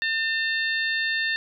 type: harmonic tone with a mistuned harmonic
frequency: 900 Hz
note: A5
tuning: 39 cents sharp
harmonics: 2 / 3 / 4 / 5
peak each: -24 / -31 / -32 / -34 dBFS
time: 0.02-1.36 s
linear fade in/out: 0 ms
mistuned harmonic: 5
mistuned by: -53 cents
effects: none